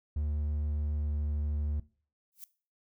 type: tone with pitch glide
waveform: triangle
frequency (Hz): 74.4 to 73.93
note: D2 to D2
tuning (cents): +23 to +12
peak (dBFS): -27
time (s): 0.16-1.8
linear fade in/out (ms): 5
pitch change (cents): -11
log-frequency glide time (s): 0.97-1.11
type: noise with exponential growth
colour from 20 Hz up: violet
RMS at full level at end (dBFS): -41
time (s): 2.32-2.44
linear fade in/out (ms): 0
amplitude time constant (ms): 24
effects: noise-tail reverb RT60 0.4 s tail -19 dB re dry